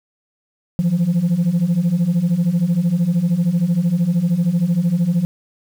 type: beating tone pair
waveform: sine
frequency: 164.81 / 177.81 Hz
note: E3 / F3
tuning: 0 / +31 cents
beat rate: 13 Hz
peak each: -17 / -14 dBFS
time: 0.79-5.25 s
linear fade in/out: 0 ms
effects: tanh soft clip ceiling -11 dBFS + 7-bit